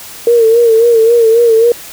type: tone with vibrato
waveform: sine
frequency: 460 Hz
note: A#4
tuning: 23 cents flat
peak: -4 dBFS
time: 0.27-1.72 s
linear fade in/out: 2 ms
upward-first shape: sine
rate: 3.7 Hz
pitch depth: 62 cents each way
effects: white hiss -30 dBFS RMS until 1.92 s